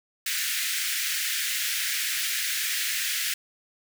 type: high-pass noise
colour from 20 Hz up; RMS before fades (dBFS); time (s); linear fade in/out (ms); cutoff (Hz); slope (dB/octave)
pink; -28; 0.26-3.34; 5; 1600; 48
effects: none